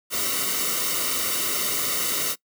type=noise with comb filter; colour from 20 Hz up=white; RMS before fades=-25 dBFS; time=0.1-2.36 s; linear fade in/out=50 ms; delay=1.2 ms; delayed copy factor=-0.75; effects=noise-tail reverb RT60 0.1 s tail -22 dB re dry